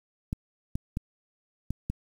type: clicks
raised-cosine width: 5 ms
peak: -17 dBFS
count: 5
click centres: 0.329 / 0.755 / 0.971 / 1.706 / 1.9 s
effects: 8-bit